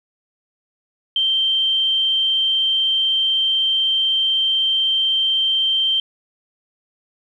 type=tone; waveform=sine; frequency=3136 Hz; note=G7; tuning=in tune; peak=-15 dBFS; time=1.16-6 s; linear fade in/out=2 ms; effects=9-bit